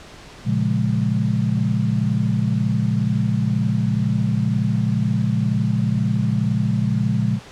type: chord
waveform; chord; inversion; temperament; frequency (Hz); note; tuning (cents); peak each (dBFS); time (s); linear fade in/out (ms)
sine; Bb minor seventh; none; equal with one note detuned; 116.54 / 138.59 / 175.42 / 207.7; Bb2 / Db3 / F3 / Ab3; 0 / 0 / +8 / 0; -21 / -23 / -24 / -22; 0.44-7.4; 50
effects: pink hiss -41 dBFS RMS until 7.51 s + low-pass 6000 Hz 12 dB/octave